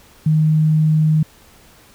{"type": "tone", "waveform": "sine", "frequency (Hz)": 155.56, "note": "D#3", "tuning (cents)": 0, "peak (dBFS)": -11, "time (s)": [0.26, 1.23], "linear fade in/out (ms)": 5, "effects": ["pink hiss -48 dBFS RMS until 1.94 s"]}